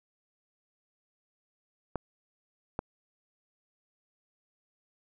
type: clicks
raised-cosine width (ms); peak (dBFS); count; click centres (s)
1; -17; 2; 1.957 / 2.791
effects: none